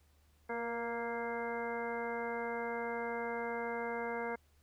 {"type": "harmonic tone with a mistuned harmonic", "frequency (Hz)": 233.1, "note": "A#3", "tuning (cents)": 0, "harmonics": [1, 2, 3, 4, 5, 6, 7, 9], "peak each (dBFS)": [-45, -39, -44, -43, -51, -48, -46, -46], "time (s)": [0.49, 4.36], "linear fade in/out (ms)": 10, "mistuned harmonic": 2, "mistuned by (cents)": 21, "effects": ["added 74 Hz sine -66 dBFS peak until 4.62 s", "pink hiss -73 dBFS RMS until 4.62 s"]}